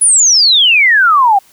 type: exponential sweep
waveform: sine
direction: down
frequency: 10290 to 759 Hz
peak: -5 dBFS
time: 0.01-1.39 s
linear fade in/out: 10 ms
effects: white hiss -47 dBFS RMS until 1.52 s